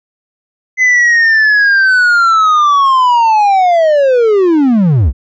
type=linear sweep; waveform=triangle; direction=down; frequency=2043 to 51.91 Hz; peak=-4 dBFS; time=0.77-5.13 s; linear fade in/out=50 ms; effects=resampled to 16000 Hz